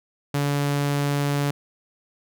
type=tone; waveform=sawtooth; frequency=143.1 Hz; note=D3; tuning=45 cents flat; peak=-17 dBFS; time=0.34-1.51 s; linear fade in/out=5 ms; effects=none